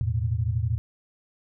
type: chord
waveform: sine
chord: E suspended fourth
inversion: none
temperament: equal with one note detuned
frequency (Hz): 82.41 / 111.02 / 123.47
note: E2 / A2 / B2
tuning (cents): 0 / +16 / 0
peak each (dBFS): -28 / -25 / -30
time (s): 0.01-0.78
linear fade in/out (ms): 0
effects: none